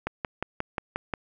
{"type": "click train", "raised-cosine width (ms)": 0.5, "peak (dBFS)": -13, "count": 7, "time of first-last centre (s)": [0.07, 1.138], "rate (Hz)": 5.62, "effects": []}